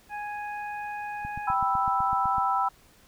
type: harmonic tone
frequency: 830.6 Hz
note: G#5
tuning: in tune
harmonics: 1 / 2 / 3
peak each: -33 / -39 / -43 dBFS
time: 0.09-1.55 s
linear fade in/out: 50 ms
type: click train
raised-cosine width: 5 ms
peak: -26 dBFS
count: 10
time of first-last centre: 1.25-2.382 s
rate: 7.95 Hz
type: chord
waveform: sine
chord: E minor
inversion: first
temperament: equal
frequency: 784 / 987.8 / 1318.5 Hz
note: G5 / B5 / E6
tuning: 0 / 0 / 0 cents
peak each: -27 / -27 / -27 dBFS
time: 1.47-2.69 s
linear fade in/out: 10 ms
effects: pink hiss -58 dBFS RMS until 3.07 s